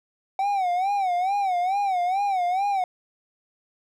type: tone with vibrato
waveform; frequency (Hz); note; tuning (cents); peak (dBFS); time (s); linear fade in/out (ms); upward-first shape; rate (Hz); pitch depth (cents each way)
triangle; 757; F#5; +39; -19; 0.39-2.84; 2; sine; 2.3; 130
effects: none